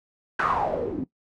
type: noise with low-pass filter sweep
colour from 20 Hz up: white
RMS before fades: -26 dBFS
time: 0.39-1.04 s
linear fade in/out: 5 ms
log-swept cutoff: 1500 to 260 Hz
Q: 6.6
effects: noise-tail reverb RT60 0.1 s tail -17 dB re dry